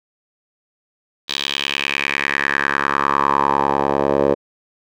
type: tone with band-pass filter sweep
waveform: 10% pulse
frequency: 70 Hz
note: C#2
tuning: 18 cents sharp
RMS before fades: -19 dBFS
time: 1.28-4.35 s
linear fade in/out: 20 ms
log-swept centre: 3800 to 540 Hz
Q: 3.5
effects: none